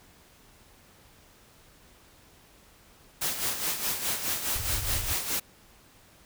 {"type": "noise with tremolo", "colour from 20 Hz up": "white", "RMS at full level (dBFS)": -28, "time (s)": [3.21, 5.4], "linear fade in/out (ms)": 10, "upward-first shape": "sine", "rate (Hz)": 4.8, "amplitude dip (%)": 60}
{"type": "low-pass noise", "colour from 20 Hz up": "pink", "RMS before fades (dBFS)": -34, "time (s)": [4.55, 5.13], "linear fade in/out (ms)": 5, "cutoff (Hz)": 120, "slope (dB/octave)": 96}
{"effects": ["pink hiss -57 dBFS RMS until 6.25 s"]}